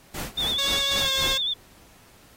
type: noise with tremolo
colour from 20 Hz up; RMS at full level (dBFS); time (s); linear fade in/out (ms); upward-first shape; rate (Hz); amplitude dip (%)
pink; -32; 0.14-1.36; 5; sine; 3.8; 90
type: tone with vibrato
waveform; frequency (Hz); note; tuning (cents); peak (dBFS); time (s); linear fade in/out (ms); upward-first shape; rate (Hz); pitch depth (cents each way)
sine; 3520; A7; 0; -23; 0.37-1.54; 10; sine; 10; 65
type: tone with pitch glide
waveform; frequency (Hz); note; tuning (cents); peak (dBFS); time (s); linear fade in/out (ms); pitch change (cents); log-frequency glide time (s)
5% pulse; 554.4 to 535.8; C#5 to C5; 0 to +41; -15; 0.58-1.38; 10; -59; 1-1.08
effects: pink hiss -54 dBFS RMS until 2.36 s + AAC 48 kbps